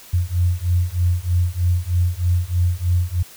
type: beating tone pair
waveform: sine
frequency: 86.8 / 90 Hz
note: F2 / F#2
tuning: -10 / -47 cents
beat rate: 3.2 Hz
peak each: -19 dBFS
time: 0.13-3.23 s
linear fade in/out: 10 ms
effects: white hiss -43 dBFS RMS until 3.36 s